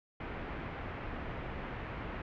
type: low-pass noise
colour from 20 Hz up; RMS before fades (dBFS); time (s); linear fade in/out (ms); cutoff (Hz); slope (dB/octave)
pink; -41; 0.2-2.22; 5; 2400; 24
effects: none

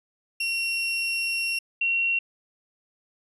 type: tone pair in turn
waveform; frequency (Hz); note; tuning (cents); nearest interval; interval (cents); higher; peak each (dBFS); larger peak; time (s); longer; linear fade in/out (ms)
35% pulse / sine; 2736 / 2736; F7 / F7; -36 / -36; unison; 0; neither; -23 / -21; second; 0.4-1.59 / 1.81-2.19; first; 5
effects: resampled to 24000 Hz

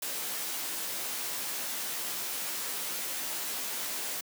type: noise with comb filter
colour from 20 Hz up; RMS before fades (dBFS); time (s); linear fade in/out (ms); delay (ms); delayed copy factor
white; -35; 0.02-4.21; 5; 15; +0.6
effects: high-pass 200 Hz 12 dB/octave

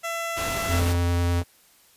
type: tone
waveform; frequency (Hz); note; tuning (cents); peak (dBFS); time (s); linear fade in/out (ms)
15% pulse; 670; E5; +28; -21; 0.03-0.81; 20
type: noise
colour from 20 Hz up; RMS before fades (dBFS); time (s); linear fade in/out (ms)
pink; -31; 0.36-0.94; 20
type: clicks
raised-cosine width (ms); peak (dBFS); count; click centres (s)
1; -21; 4; 0.549 / 0.765 / 0.948 / 1.417
type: tone with vibrato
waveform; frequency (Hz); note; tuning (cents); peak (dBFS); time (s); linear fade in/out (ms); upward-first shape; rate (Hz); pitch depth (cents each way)
square; 86.9; F2; -8; -21; 0.68-1.44; 50; triangle; 9.9; 11
effects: white hiss -57 dBFS RMS until 1.96 s + resampled to 32000 Hz

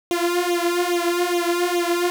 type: tone with flanger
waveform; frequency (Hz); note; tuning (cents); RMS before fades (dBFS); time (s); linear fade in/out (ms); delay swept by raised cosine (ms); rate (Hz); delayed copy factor
sawtooth; 349.2; F4; 0; -21; 0.11-2.1; 0; 0.3 to 3.7; 2.4; +1
effects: none

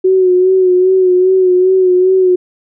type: tone with vibrato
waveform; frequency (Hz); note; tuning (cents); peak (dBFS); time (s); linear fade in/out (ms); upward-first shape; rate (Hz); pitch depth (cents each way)
sine; 370; F#4; 0; -6; 0.04-2.36; 10; sine; 2.5; 39
effects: none

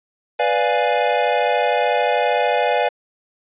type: chord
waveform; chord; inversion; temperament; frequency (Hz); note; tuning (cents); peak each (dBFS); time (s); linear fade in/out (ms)
square; B diminished seventh; none; equal; 493.9 / 587.3 / 698.5 / 830.6; B4 / D5 / F5 / Ab5; 0 / 0 / 0 / 0; -22; 0.39-2.89; 10
effects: resampled to 8000 Hz

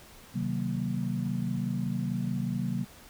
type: chord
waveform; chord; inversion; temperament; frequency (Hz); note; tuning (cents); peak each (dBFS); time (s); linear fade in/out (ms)
sine; C half-diminished seventh; none; equal with one note detuned; 130.81 / 155.56 / 187.04 / 233.1; C3 / Eb3 / Gb3 / Bb3; 0 / 0 / +19 / 0; -33 / -37 / -32 / -34; 0.34-2.85; 20
effects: pink hiss -52 dBFS RMS until 3.09 s

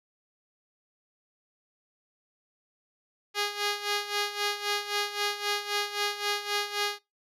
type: tone with tremolo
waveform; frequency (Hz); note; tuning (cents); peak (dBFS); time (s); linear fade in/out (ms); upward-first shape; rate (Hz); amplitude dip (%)
5% pulse; 411.2; G#4; -17; -14; 3.34-6.99; 50; sine; 3.8; 75
effects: noise-tail reverb RT60 0.2 s tail -21 dB re dry + low-pass 10000 Hz 12 dB/octave

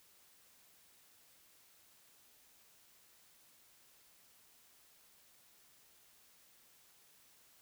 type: silence
effects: white hiss -66 dBFS RMS until 7.61 s

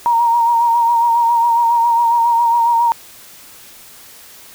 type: tone with vibrato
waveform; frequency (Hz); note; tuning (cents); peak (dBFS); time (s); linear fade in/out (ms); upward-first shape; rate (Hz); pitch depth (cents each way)
sine; 936; A#5; +7; -10; 0.06-2.92; 0; sine; 7.3; 34
effects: white hiss -40 dBFS RMS until 4.54 s

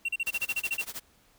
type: tone bursts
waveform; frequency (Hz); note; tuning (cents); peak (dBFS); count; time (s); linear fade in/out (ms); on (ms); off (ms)
triangle; 2736; F7; -36; -25; 11; 0.05-0.816; 5; 36; 37
type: noise with tremolo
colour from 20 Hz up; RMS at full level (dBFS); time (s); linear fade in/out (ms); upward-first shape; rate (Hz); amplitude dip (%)
white; -36; 0.26-1; 10; sine; 13; 95
effects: pink hiss -63 dBFS RMS until 1.38 s

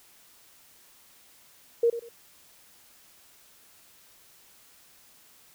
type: tone with echo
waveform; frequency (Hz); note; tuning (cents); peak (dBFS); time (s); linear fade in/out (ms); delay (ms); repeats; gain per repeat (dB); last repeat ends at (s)
sine; 467.8; A#4; +6; -18; 1.83-1.9; 5; 95; 2; -12; 2.09
effects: white hiss -57 dBFS RMS until 5.54 s

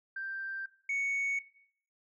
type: tone pair in turn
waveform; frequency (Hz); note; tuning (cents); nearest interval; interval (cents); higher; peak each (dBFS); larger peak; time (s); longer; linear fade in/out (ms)
sine; 1572 / 2223; G6 / C#7; +4 / +4; tritone; 600; second; -35 / -28; second; 0.16-0.66 / 0.89-1.39; neither; 5
effects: noise-tail reverb RT60 0.6 s tail -17 dB re dry + tanh soft clip ceiling -28 dBFS

